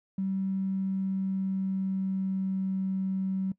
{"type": "tone with pitch glide", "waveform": "triangle", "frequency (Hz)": [192.2, 190.54], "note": ["G3", "G3"], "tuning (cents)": [-34, -49], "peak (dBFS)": -23, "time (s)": [0.18, 3.52], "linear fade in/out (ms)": 5, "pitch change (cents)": -15, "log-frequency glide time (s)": [0.3, 2.79], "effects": ["noise-tail reverb RT60 0.1 s tail -24 dB re dry", "tanh soft clip ceiling -25 dBFS"]}